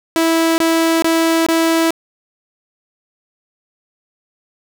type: tone bursts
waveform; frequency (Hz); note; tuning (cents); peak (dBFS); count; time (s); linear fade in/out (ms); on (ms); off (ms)
sawtooth; 327.9; E4; -9; -8; 4; 0.16-1.906; 0; 420; 22
effects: none